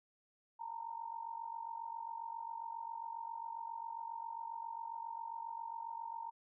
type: tone with amplitude modulation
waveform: sine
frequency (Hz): 919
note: A#5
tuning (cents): -25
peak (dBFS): -38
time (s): 0.59-6.31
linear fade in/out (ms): 20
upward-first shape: sine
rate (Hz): 47.4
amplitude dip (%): 80
effects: none